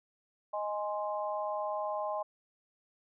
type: chord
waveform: sine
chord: Ab major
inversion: second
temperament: equal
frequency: 622.3 / 830.6 / 1046.5 Hz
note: Eb5 / Ab5 / C6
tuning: 0 / 0 / 0 cents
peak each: -35 / -37 / -38 dBFS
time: 0.53-2.23 s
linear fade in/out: 10 ms
effects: none